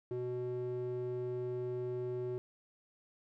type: tone with band-pass filter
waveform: square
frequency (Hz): 123.9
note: B2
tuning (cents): +6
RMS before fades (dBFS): -38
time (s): 0.11-2.38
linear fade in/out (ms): 0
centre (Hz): 320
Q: 4.8
effects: none